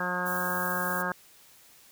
harmonic tone, 179.9 Hz, F#3, 48 cents flat, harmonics 1 / 2 / 3 / 4 / 5 / 6 / 7 / 8 / 9, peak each -36 / -41 / -37 / -40 / -37 / -37 / -36 / -39 / -32 dBFS, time 0-1.12 s, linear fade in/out 2 ms
white high-pass noise, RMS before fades -37 dBFS, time 0.25-1.03 s, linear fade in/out 20 ms, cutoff 12000 Hz, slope 12 dB/octave
effects white hiss -56 dBFS RMS until 1.91 s

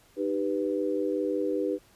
sine chord, Eb augmented, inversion none, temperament equal with one note detuned, 306.8 / 392 / 493.9 Hz, Eb4 / G4 / B4, -24 / 0 / 0 cents, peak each -30 dBFS, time 0.16-1.79 s, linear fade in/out 50 ms, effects pink hiss -60 dBFS RMS until 1.95 s + resampled to 32000 Hz

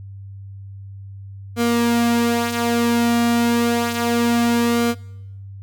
sawtooth tone with flanger, 235.7 Hz, A#3, 19 cents sharp, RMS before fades -18 dBFS, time 1.56-4.95 s, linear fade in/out 50 ms, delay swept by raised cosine 1.1 to 6.2 ms, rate 0.3 Hz, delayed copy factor -0.5, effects noise-tail reverb RT60 0.9 s tail -23 dB re dry + added 98 Hz sine -33 dBFS peak until 5.62 s

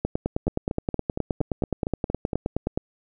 two click trains, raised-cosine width 2 ms, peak -13 / -10 dBFS, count 9 / 27, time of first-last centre 0.48-2.332 / 0.05-2.775 s, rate 4.32 / 9.54 Hz, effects none

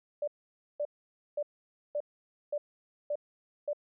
sine tone bursts, 587.3 Hz, D5, in tune, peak -29 dBFS, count 7, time 0.22-3.732 s, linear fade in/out 5 ms, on 56 ms, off 520 ms, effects none

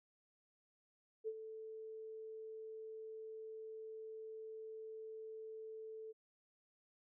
sine tone with ADSR envelope, 440 Hz, A4, in tune, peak -37 dBFS, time 1.24-6.13 s, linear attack 35 ms, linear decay 53 ms, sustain -10 dB, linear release 24 ms, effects none

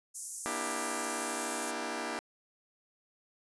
pink high-pass noise, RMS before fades -39 dBFS, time 0.14-1.72 s, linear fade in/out 20 ms, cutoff 6300 Hz, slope 48 dB/octave
10% pulse chord, E half-diminished seventh, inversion second, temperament just, 237.3 / 296.7 / 329.6 / 395.6 Hz, Bb3 / D4 / E4 / G4, +31 / +18 / 0 / +16 cents, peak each -32 dBFS, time 0.46-2.19 s, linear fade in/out 0 ms
effects resampled to 24000 Hz

